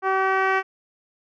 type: tone with low-pass filter sweep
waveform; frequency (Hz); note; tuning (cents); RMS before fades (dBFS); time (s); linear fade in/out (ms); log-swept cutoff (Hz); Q
10% pulse; 382.3; G4; -43; -21; 0.02-0.63; 50; 1200 to 2100; 1.2
effects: none